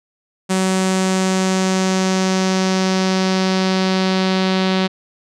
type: tone with low-pass filter sweep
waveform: sawtooth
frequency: 188.2 Hz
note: F#3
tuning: 30 cents sharp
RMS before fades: -17 dBFS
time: 0.49-4.88 s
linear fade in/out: 20 ms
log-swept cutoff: 8300 to 4000 Hz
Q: 2.3
effects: none